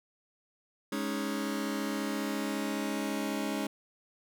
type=chord; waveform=sawtooth; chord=Ab suspended fourth; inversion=none; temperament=just; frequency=207.7 / 276.9 / 311.5 Hz; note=Ab3 / Db4 / Eb4; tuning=0 / -2 / +2 cents; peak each=-31 / -31 / -33 dBFS; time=0.92-3.67 s; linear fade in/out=5 ms; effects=none